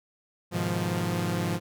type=chord; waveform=sawtooth; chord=F half-diminished seventh; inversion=first; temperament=equal; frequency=103.83 / 123.47 / 155.56 / 174.61 Hz; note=Ab2 / Cb3 / Eb3 / F3; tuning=0 / 0 / 0 / 0 cents; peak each=-28 / -31 / -31 / -25 dBFS; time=0.51-1.6 s; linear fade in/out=50 ms; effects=none